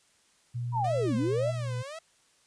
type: tone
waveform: sine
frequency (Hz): 120.5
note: B2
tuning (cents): -42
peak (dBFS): -30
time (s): 0.54-1.83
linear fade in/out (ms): 20
type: linear two-way sweep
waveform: sine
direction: down then up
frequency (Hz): 987.8 to 205.8 to 685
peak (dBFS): -26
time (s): 0.72-1.54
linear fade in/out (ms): 50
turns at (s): 1.15
type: tone with vibrato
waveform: sawtooth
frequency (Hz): 580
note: D5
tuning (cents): -22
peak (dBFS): -35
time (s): 0.84-1.99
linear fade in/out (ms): 5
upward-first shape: sine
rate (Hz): 1.9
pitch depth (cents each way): 250
effects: white hiss -65 dBFS RMS until 2.46 s + resampled to 22050 Hz